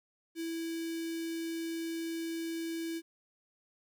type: tone with notch filter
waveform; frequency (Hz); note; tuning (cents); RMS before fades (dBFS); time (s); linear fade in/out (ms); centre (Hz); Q
square; 329.6; E4; 0; -37; 0.35-3.02; 50; 960; 0.8
effects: 12-bit